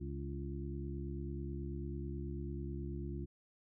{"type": "harmonic tone with a mistuned harmonic", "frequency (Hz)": 69.2, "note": "C#2", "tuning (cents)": -2, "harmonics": [1, 2, 3, 4, 5], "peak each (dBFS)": [-42, -44, -48, -50, -47], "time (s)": [0, 3.26], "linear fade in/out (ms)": 20, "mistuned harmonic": 4, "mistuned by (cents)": 56, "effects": []}